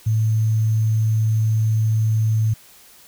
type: tone with sample-and-hold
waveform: sine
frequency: 110 Hz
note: A2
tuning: in tune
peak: -15 dBFS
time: 0.06-2.54 s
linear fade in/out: 10 ms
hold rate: 6300 Hz
effects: white hiss -48 dBFS RMS until 3.07 s